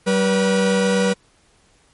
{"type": "tone pair together", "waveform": "45% pulse", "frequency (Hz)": [191.6, 485.6], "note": ["G3", "B4"], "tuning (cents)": [-39, -29], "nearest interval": "octave + major third", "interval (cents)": 1610, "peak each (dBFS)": -18, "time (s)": [0.06, 1.14], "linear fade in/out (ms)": 20, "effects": ["pink hiss -57 dBFS RMS until 1.93 s", "MP3 48 kbps"]}